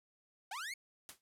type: linear sweep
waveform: sawtooth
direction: up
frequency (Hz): 707 to 2264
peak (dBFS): -37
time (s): 0.51-0.74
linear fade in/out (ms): 5
type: noise with exponential decay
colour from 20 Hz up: white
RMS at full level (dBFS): -44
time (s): 1.09-1.21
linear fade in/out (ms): 0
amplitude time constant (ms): 24
effects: low-pass 12000 Hz 12 dB/octave